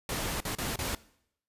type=noise with dropouts; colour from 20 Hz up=pink; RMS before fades=-33 dBFS; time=0.09-0.95 s; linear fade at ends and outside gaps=2 ms; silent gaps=0.404-0.451 / 0.551-0.584 / 0.759-0.789 s; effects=noise-tail reverb RT60 0.7 s tail -20 dB re dry + resampled to 32000 Hz